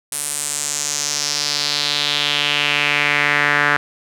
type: tone with band-pass filter sweep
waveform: sawtooth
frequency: 145.9 Hz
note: D3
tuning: 11 cents flat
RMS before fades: -19 dBFS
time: 0.12-3.77 s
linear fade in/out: 2 ms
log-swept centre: 9800 to 1600 Hz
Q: 3.1
effects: none